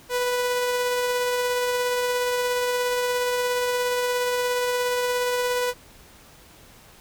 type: tone with tremolo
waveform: sawtooth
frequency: 493.4 Hz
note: B4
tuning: 2 cents flat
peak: -17 dBFS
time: 0.09-5.74 s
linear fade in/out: 50 ms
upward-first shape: triangle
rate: 17 Hz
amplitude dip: 25%
effects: pink hiss -50 dBFS RMS until 7 s